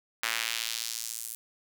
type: tone with high-pass filter sweep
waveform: sawtooth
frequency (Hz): 114.2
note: A#2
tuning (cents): -35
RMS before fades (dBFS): -34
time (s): 0.23-1.35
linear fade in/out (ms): 0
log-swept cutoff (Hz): 1700 to 10000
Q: 1.2
effects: none